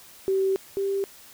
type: tone pair in turn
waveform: sine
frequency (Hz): 384.9 / 393.4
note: G4 / G4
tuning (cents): -32 / +6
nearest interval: unison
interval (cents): 38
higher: second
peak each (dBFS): -20 / -23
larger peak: first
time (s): 0.28-0.56 / 0.77-1.04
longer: first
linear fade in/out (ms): 0
effects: white hiss -49 dBFS RMS until 1.33 s